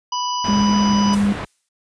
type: harmonic tone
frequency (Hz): 987.8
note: B5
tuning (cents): 0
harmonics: 1 / 3 / 5 / 6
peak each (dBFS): -21 / -29 / -30 / -32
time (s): 0.12-1.15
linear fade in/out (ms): 5
type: low-pass noise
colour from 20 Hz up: pink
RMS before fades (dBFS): -27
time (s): 0.44-1.45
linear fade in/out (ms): 5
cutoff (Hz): 2400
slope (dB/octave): 12
type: tone with pitch glide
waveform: sine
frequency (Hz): 205.7 to 202.8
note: G#3 to G#3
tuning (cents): -16 to -41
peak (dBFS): -14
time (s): 0.48-1.33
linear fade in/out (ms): 10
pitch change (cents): -25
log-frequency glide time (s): 0.73-1.18
type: noise with exponential decay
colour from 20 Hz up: blue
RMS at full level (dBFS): -30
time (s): 1.13-1.69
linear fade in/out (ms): 5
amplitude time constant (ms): 120
effects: high-pass 60 Hz 12 dB/octave + resampled to 22050 Hz